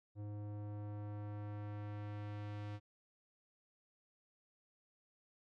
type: tone with low-pass filter sweep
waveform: square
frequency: 103.83 Hz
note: G#2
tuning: in tune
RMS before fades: -45 dBFS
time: 0.15-2.8 s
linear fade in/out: 50 ms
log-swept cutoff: 520 to 3900 Hz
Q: 0.72
effects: none